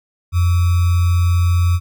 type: tone with sample-and-hold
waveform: sine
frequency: 87.5 Hz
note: F2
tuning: 4 cents sharp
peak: -11 dBFS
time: 0.32-1.8 s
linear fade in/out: 50 ms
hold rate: 1225 Hz
effects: none